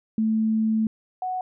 sine tone pair in turn, 220 / 740 Hz, A3 / F#5, 0 / 0 cents, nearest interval octave + major sixth, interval 2100 cents, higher second, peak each -19 / -25 dBFS, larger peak first, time 0.18-0.87 / 1.22-1.41 s, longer first, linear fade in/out 2 ms, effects none

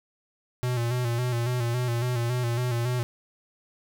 square tone with vibrato, 121.2 Hz, B2, 32 cents flat, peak -25 dBFS, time 0.63-3.03 s, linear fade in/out 0 ms, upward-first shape square, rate 3.6 Hz, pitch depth 50 cents each way, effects none

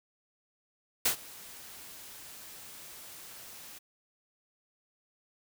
white noise with ADSR envelope, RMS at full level -25 dBFS, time 1.05-3.79 s, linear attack 7 ms, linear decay 100 ms, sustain -23 dB, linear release 14 ms, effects none

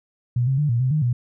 sine tone with pitch steps, 121.8 / 133.8 / 148.5 / 118 / 128.9 / 153.4 / 121.8 Hz, B2 / C3 / D3 / A#2 / C3 / D#3 / B2, -24 / +39 / +20 / +22 / -26 / -24 / -24 cents, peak -17 dBFS, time 0.36-1.13 s, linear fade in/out 5 ms, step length 110 ms, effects none

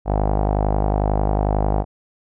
sawtooth tone with low-pass filter, 51.1 Hz, G#1, 27 cents flat, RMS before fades -19 dBFS, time 0.05-1.85 s, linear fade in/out 50 ms, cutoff 760 Hz, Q 3.7, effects none

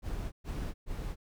brown noise bursts, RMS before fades -36 dBFS, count 3, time 0.02-1.16 s, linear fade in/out 50 ms, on 300 ms, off 120 ms, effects none

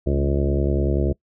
harmonic tone with a mistuned harmonic, 70.3 Hz, C#2, 25 cents sharp, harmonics 1 / 2 / 3 / 4 / 5 / 6 / 7 / 8 / 9, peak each -21 / -25 / -28 / -30 / -25 / -31 / -32 / -33 / -33 dBFS, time 0.06-1.13 s, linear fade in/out 10 ms, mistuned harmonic 2, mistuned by -41 cents, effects noise-tail reverb RT60 0.1 s tail -23 dB re dry

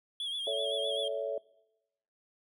triangle tone with vibrato, 3322 Hz, G#7, in tune, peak -32 dBFS, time 0.2-1.08 s, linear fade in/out 2 ms, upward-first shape sine, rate 7.8 Hz, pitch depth 68 cents each way
sine chord, A major, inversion none, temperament equal with one note detuned, 440 / 563.1 / 659.3 Hz, A4 / C#5 / E5, 0 / +27 / 0 cents, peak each -37 / -34 / -37 dBFS, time 0.47-1.38 s, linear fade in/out 2 ms
effects noise-tail reverb RT60 0.9 s tail -22 dB re dry

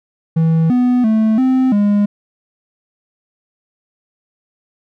triangle tone with pitch steps, 162.4 / 248.1 / 219.2 / 259.3 / 205 Hz, E3 / B3 / A3 / C4 / G#3, -26 / +8 / -6 / -15 / -22 cents, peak -8 dBFS, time 0.36-2.06 s, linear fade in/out 10 ms, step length 340 ms, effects none

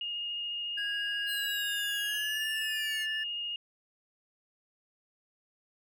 sine tone with vibrato, 2849 Hz, F7, 34 cents sharp, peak -33 dBFS, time 0.01-3.56 s, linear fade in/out 2 ms, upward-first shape sine, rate 14 Hz, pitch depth 9 cents each way
triangle tone with pitch glide, 1647 to 1755 Hz, G#6 to A6, -15 to -5 cents, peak -32 dBFS, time 0.77-3.24 s, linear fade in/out 10 ms, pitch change +110 cents, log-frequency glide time 2.01-2.45 s
10% pulse linear sweep, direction down, 4180 to 2093 Hz, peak -32 dBFS, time 1.26-3.07 s, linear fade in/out 50 ms
effects none

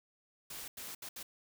white noise bursts at uneven times, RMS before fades -45 dBFS, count 4, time 0.5-0.68 / 0.77-0.95 / 1.02-1.09 / 1.16-1.23 s, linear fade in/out 5 ms, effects none

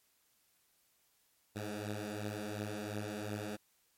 10% pulse beating tone pair, 103.83 / 106.63 Hz, G#2 / G#2, 0 / +46 cents, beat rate 2.8 Hz, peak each -32 / -35 dBFS, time 1.55-3.57 s, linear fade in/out 20 ms, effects white hiss -73 dBFS RMS until 3.97 s + MP3 64 kbps

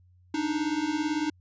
square beating tone pair, 293.7 / 311.7 Hz, D4 / D#4, 0 / +3 cents, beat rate 18 Hz, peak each -31 / -29 dBFS, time 0.34-1.3 s, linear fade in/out 5 ms, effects added 90 Hz sine -56 dBFS peak until 1.4 s + resampled to 16000 Hz

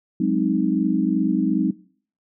sine chord, Ab dominant seventh, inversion third, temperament equal, 185 / 207.7 / 261.6 / 311.1 Hz, Gb3 / Ab3 / C4 / Eb4, 0 / 0 / 0 / 0 cents, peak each -23 dBFS, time 0.2-1.71 s, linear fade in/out 5 ms, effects noise-tail reverb RT60 0.5 s tail -21 dB re dry

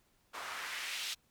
white noise with band-pass filter sweep, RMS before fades -41 dBFS, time 0.33-1.15 s, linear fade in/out 20 ms, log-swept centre 980 to 3700 Hz, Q 1.4, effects pink hiss -72 dBFS RMS until 1.3 s

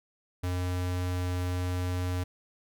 square tone, 90.1 Hz, F#2, 45 cents flat, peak -29 dBFS, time 0.43-2.24 s, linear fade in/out 10 ms, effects none

